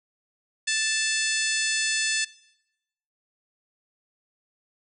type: harmonic tone with a mistuned harmonic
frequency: 880 Hz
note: A5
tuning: in tune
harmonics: 2 / 3 / 4 / 5 / 6 / 7 / 8 / 9 / 10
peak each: -28 / -30 / -31 / -32 / -33 / -33 / -34 / -35 / -35 dBFS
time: 0.67-2.25 s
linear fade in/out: 10 ms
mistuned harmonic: 6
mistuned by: -47 cents
effects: noise-tail reverb RT60 0.9 s tail -22 dB re dry